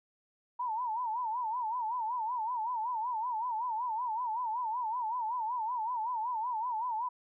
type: tone with vibrato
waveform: sine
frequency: 932.3 Hz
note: A#5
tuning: in tune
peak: -31 dBFS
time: 0.59-7.09 s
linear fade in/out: 10 ms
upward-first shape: sine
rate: 5.3 Hz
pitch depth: 140 cents each way
effects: none

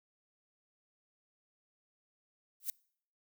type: noise with exponential growth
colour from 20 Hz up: violet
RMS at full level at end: -31 dBFS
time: 2.6-2.7 s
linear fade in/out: 1 ms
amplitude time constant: 21 ms
effects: noise-tail reverb RT60 0.6 s tail -26 dB re dry

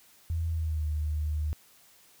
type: tone with pitch glide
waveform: sine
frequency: 82.41 to 76.01 Hz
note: E2 to D#2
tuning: 0 to -40 cents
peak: -27 dBFS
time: 0.3-1.53 s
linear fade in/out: 0 ms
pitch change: -140 cents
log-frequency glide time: 0.49-0.86 s
effects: white hiss -59 dBFS RMS until 2.2 s

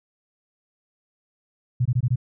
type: tone bursts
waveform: sine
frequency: 123.47 Hz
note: B2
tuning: in tune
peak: -17 dBFS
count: 5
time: 1.8-2.159 s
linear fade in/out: 10 ms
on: 55 ms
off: 21 ms
effects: none

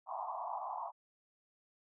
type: band-pass noise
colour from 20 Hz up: white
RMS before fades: -41 dBFS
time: 0.06-0.92 s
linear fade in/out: 50 ms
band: 660 to 1100 Hz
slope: 96 dB/octave
effects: none

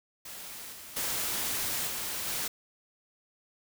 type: noise with level steps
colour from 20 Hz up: white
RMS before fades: -43 / -46 / -32 / -35 / -33 dBFS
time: 0.25-2.48 s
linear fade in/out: 5 ms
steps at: 0.72 / 0.96 / 1.87 / 2.26 s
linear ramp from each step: 10 ms
effects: none

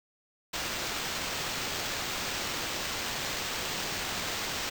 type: noise with sample-and-hold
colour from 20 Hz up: violet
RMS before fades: -34 dBFS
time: 0.53-4.7 s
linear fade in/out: 10 ms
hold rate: 11025 Hz
effects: none

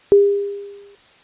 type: tone with exponential decay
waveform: sine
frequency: 402.8 Hz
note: G4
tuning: 47 cents sharp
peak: -5 dBFS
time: 0.12-0.95 s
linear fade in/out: 0 ms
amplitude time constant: 180 ms
effects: white hiss -50 dBFS RMS until 1.23 s + resampled to 8000 Hz

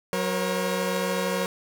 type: tone cluster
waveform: sawtooth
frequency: 185.4 / 474.6 / 543 Hz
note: F#3 / A#4 / C#5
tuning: +4 / +31 / -36 cents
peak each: -25 dBFS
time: 0.13-1.46 s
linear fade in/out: 0 ms
effects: none

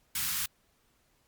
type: band-stop noise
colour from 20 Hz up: white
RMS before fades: -32 dBFS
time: 0.15-0.46 s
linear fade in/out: 5 ms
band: 200 to 1100 Hz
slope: 24 dB/octave
effects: pink hiss -70 dBFS RMS until 1.27 s + Opus 48 kbps

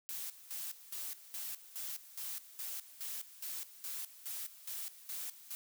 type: noise with tremolo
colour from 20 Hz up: blue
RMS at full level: -42 dBFS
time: 0.09-5.55 s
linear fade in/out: 0 ms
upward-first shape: square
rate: 2.4 Hz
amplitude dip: 80%
effects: none

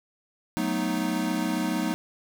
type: chord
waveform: square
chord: B dominant seventh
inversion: second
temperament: equal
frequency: 185 / 220 / 246.9 / 311.1 Hz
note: F#3 / A3 / B3 / D#4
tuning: 0 / 0 / 0 / 0 cents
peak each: -32 / -32 / -32 / -30 dBFS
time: 0.57-1.94 s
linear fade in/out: 0 ms
effects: none

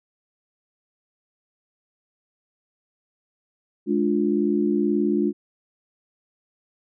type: chord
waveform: sine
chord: D diminished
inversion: second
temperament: just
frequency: 211.4 / 293.7 / 352.4 Hz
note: Ab3 / D4 / F4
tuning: +31 / 0 / +16 cents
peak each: -23 dBFS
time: 3.86-5.33 s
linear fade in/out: 50 ms
effects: none

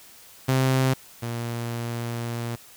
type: tone pair in turn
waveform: sawtooth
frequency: 131.2 / 117.75 Hz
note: C3 / A#2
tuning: +5 / +18 cents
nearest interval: major second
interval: 187 cents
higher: first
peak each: -15 / -24 dBFS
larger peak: first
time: 0.48-0.94 / 1.22-2.56 s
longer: second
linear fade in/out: 10 ms
effects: white hiss -49 dBFS RMS until 2.76 s

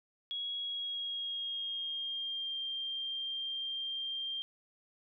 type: tone with pitch glide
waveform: sine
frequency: 3322 to 3183 Hz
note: G#7 to G7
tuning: 0 to +26 cents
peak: -35 dBFS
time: 0.31-4.42 s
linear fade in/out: 0 ms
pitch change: -74 cents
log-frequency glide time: 0.57-2.59 s
effects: none

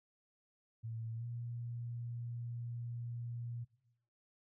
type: tone with pitch glide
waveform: sine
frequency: 113.5 to 118.8 Hz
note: A#2 to A#2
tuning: -46 to +33 cents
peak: -40 dBFS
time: 0.83-3.65 s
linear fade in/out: 20 ms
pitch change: +79 cents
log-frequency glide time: 1.16-1.24 s
effects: noise-tail reverb RT60 0.9 s tail -20 dB re dry

